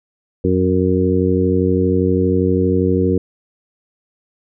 harmonic tone with a mistuned harmonic, 92.5 Hz, F#2, in tune, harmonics 1 / 2 / 3 / 4 / 5, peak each -19 / -19 / -19 / -19 / -19 dBFS, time 0.44-3.18 s, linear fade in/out 5 ms, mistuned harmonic 1, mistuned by -47 cents, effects none

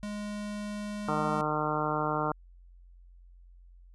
square tone, 207.7 Hz, G#3, in tune, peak -35 dBFS, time 0.03-1.41 s, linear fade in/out 0 ms
harmonic tone, 152.1 Hz, D#3, 39 cents flat, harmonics 1 / 2 / 3 / 4 / 5 / 6 / 7 / 8 / 9, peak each -36 / -36 / -36 / -36 / -36 / -36 / -36 / -36 / -36 dBFS, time 1.08-2.32 s, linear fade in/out 2 ms
effects added 44 Hz sine -51 dBFS peak until 3.94 s + resampled to 24000 Hz

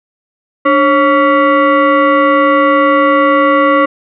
sine tone with frequency modulation, 293.7 Hz, D4, in tune, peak -6 dBFS, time 0.65-3.86 s, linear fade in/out 10 ms, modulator 839 Hz, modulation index 1.6, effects none

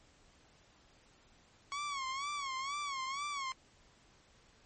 sawtooth tone with vibrato, 1108.7 Hz, C#6, in tune, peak -33 dBFS, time 1.72-3.52 s, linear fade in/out 0 ms, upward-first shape sine, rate 2.1 Hz, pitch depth 100 cents each way, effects pink hiss -65 dBFS RMS until 4.65 s + MP3 32 kbps

